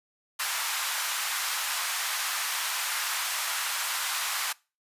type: high-pass noise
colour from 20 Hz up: pink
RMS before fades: -30 dBFS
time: 0.39-4.53 s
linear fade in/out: 10 ms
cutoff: 980 Hz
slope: 24 dB/octave
effects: noise-tail reverb RT60 0.3 s tail -23 dB re dry + resampled to 32000 Hz